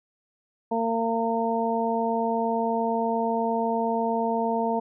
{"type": "harmonic tone", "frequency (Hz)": 228.5, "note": "A#3", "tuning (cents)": -34, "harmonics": [1, 2, 3, 4], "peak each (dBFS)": [-28, -28, -28, -28], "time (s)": [0.71, 4.8], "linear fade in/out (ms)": 10, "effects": []}